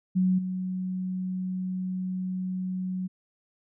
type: tone with level steps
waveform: sine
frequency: 185 Hz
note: F#3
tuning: in tune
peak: -20 / -28 dBFS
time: 0.15-3.08 s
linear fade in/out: 20 ms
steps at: 0.38 s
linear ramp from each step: 10 ms
effects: none